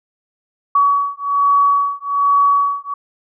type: beating tone pair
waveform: sine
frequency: 1131 / 1132.2 Hz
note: C#6 / C#6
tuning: +34 / +36 cents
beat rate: 1.2 Hz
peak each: -15 dBFS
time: 0.75-2.94 s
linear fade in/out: 5 ms
effects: none